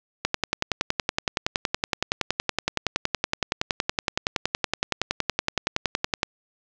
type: click train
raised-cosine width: 0.2 ms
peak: -4 dBFS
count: 65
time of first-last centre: 0.25-6.231 s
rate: 10.7 Hz
effects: low-pass 7000 Hz 12 dB/octave + 7-bit